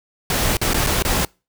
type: noise with dropouts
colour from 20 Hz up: pink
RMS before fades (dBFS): -19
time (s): 0.3-1.25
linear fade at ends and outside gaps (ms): 2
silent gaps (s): 0.57-0.614 / 0.735-0.743 / 0.865-0.869 / 1.024-1.049
effects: noise-tail reverb RT60 0.3 s tail -26 dB re dry